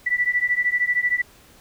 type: beating tone pair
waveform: sine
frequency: 1958 / 1971 Hz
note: B6 / B6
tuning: -15 / -4 cents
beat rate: 13 Hz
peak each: -22 / -21 dBFS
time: 0.06-1.22 s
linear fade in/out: 10 ms
effects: pink hiss -51 dBFS RMS until 1.6 s